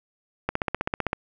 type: click train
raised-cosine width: 0.5 ms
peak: -9 dBFS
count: 11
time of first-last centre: 0.49-1.131 s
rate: 15.6 Hz
effects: none